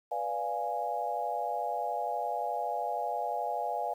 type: chord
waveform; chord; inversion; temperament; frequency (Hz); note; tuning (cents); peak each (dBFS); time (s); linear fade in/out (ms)
sine; B diminished seventh; none; equal; 493.9 / 587.3 / 698.5 / 830.6; B4 / D5 / F5 / Ab5; 0 / 0 / 0 / 0; -39 / -38 / -34 / -34; 0.11-3.94; 10
effects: 10-bit